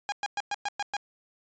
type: tone bursts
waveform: sawtooth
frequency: 815 Hz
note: G#5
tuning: 33 cents flat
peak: -24 dBFS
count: 7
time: 0.09-0.967 s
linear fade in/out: 0 ms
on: 31 ms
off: 110 ms
effects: resampled to 16000 Hz